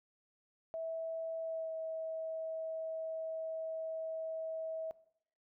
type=tone with pitch glide; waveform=sine; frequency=652 to 644.1 Hz; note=E5 to E5; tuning=-19 to -40 cents; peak=-37 dBFS; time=0.74-4.91 s; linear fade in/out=0 ms; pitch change=-21 cents; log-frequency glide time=1.4-1.74 s; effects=noise-tail reverb RT60 0.7 s tail -19 dB re dry